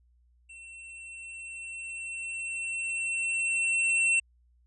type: tone with level ramp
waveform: square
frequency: 2703 Hz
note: E7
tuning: 43 cents sharp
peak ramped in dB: -46 to -22 dBFS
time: 0.49-4.2 s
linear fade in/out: 10 ms
effects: added 60 Hz sine -61 dBFS peak until 4.66 s + resampled to 22050 Hz